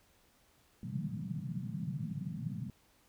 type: band-pass noise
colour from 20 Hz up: pink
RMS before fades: -39 dBFS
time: 0.83-2.7 s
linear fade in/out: 2 ms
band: 120 to 210 Hz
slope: 48 dB/octave
effects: pink hiss -68 dBFS RMS until 3.08 s